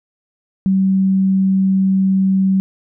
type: tone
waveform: sine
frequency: 191.4 Hz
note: G3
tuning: 41 cents flat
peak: -11 dBFS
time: 0.66-2.6 s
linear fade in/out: 0 ms
effects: none